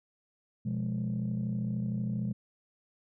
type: chord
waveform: sine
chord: F diminished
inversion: second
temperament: equal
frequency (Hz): 123.47 / 174.61 / 207.7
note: Cb3 / F3 / Ab3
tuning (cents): 0 / 0 / 0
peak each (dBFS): -32 / -35 / -32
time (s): 0.65-2.33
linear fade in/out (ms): 10
effects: tanh soft clip ceiling -25 dBFS